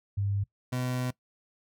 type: tone pair in turn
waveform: sine / 30% pulse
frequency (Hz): 100 / 125.99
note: G2 / B2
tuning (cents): +35 / +35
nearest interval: major third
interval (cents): 400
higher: second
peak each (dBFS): -26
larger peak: neither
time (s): 0.17-0.44 / 0.72-1.11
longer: second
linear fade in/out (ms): 10
effects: noise-tail reverb RT60 0.1 s tail -20 dB re dry